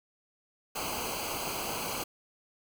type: noise with comb filter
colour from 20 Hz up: pink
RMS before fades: -35 dBFS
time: 0.75-2.04 s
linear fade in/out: 10 ms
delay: 0.55 ms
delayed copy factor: -0.8
effects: none